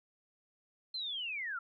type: linear sweep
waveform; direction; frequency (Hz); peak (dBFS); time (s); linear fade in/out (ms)
sine; down; 4190 to 1318.5; -36; 0.94-1.59; 5
effects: none